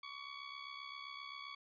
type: tone with amplitude modulation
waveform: 15% pulse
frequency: 1127 Hz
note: C#6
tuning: 28 cents sharp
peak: -37 dBFS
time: 0.03-1.55 s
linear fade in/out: 5 ms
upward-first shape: sine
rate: 67.6 Hz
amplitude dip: 65%
effects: resampled to 11025 Hz